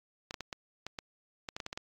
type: clicks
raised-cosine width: 0.2 ms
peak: -21 dBFS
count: 12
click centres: 0.309 / 0.342 / 0.407 / 0.528 / 0.866 / 0.988 / 1.488 / 1.565 / 1.602 / 1.664 / 1.729 / 1.775 s
effects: AAC 48 kbps